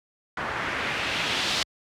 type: noise with low-pass filter sweep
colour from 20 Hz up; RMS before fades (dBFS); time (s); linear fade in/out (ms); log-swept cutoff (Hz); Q
white; -28; 0.37-1.63; 2; 1400 to 4300; 1.5
effects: high-pass 60 Hz 12 dB/octave